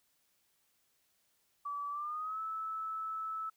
sine tone with pitch glide, 1151 to 1307 Hz, D6 to E6, -35 to -15 cents, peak -36 dBFS, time 1.65-3.5 s, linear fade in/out 10 ms, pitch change +220 cents, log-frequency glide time 1.9-2.4 s, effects white hiss -75 dBFS RMS until 3.56 s

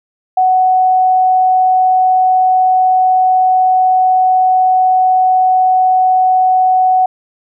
sine tone, 744 Hz, F#5, 9 cents sharp, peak -7 dBFS, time 0.37-7.06 s, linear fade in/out 5 ms, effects none

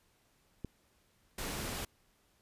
click, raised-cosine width 3 ms, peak -26 dBFS, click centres 0.647 s
pink noise, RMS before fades -39 dBFS, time 1.38-1.85 s, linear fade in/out 5 ms
effects pink hiss -71 dBFS RMS until 2.41 s + resampled to 32000 Hz

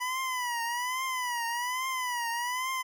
25% pulse tone with vibrato, 987.8 Hz, B5, in tune, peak -26 dBFS, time 0-2.83 s, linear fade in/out 20 ms, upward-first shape triangle, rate 1.2 Hz, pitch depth 120 cents each way, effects none

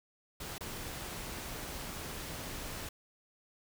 pink noise with dropouts, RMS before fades -42 dBFS, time 0.4-2.89 s, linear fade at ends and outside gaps 5 ms, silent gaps 0.582-0.607 s, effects none

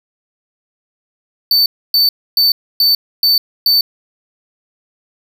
square tone bursts, 4539 Hz, C#8, 40 cents sharp, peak -9 dBFS, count 6, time 1.51-3.81 s, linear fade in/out 2 ms, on 150 ms, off 280 ms, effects none

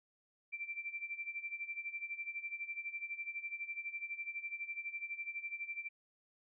sine tone with tremolo, 2349 Hz, D7, in tune, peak -37 dBFS, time 0.52-5.89 s, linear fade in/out 20 ms, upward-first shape sine, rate 12 Hz, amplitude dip 80%, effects none

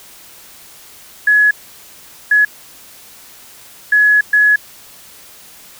sine tone bursts at uneven times, 1690 Hz, G#6, 30 cents sharp, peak -7 dBFS, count 4, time 1.27-1.51 / 2.31-2.45 / 3.92-4.21 / 4.33-4.56 s, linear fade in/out 5 ms, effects white hiss -40 dBFS RMS until 5.79 s

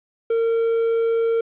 triangle tone, 457.7 Hz, A#4, 32 cents flat, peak -15 dBFS, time 0.3-1.41 s, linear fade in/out 5 ms, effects resampled to 8000 Hz + 9-bit

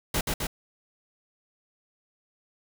pink noise with echo, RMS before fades -26 dBFS, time 0.14-0.21 s, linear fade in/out 5 ms, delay 130 ms, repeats 2, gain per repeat -2 dB, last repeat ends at 0.47 s, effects none

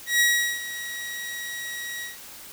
sawtooth tone with ADSR envelope, 1910 Hz, A#6, 42 cents sharp, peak -13 dBFS, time 0.06-2.18 s, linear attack 140 ms, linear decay 390 ms, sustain -15 dB, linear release 150 ms, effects white hiss -43 dBFS RMS until 2.52 s

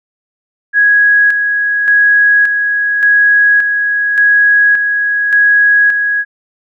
sine tone with tremolo, 1661.2 Hz, G#6, in tune, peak -5 dBFS, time 0.73-6.25 s, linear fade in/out 50 ms, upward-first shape square, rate 0.87 Hz, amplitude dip 45%, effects none

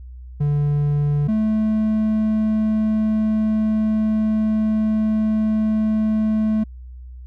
triangle tone pair in turn, 145.8 / 217 Hz, D3 / A3, -12 / -24 cents, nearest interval perfect fifth, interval 688 cents, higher second, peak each -14 dBFS, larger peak neither, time 0.4-1.28 / 1.28-6.64 s, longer second, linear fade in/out 10 ms, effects added 62 Hz sine -34 dBFS peak until 7.26 s

